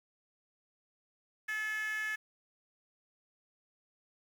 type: tone with high-pass filter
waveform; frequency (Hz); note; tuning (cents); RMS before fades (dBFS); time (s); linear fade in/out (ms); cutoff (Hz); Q
10% pulse; 430.5; A4; -38; -36; 1.48-2.16; 10; 1800; 9
effects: 10-bit